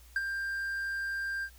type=tone with ADSR envelope; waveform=triangle; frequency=1588 Hz; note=G6; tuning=22 cents sharp; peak=-23 dBFS; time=0.16-1.5 s; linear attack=3 ms; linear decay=34 ms; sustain=-7 dB; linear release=70 ms; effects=added 60 Hz sine -53 dBFS peak until 1.58 s + white hiss -60 dBFS RMS until 1.58 s